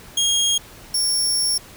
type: tone pair in turn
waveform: 25% pulse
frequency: 3259 / 5481 Hz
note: G#7 / F8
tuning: -33 / -33 cents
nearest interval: major sixth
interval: 900 cents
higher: second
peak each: -13 dBFS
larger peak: neither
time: 0.17-0.58 / 0.94-1.58 s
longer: second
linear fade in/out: 5 ms
effects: pink hiss -43 dBFS RMS until 1.76 s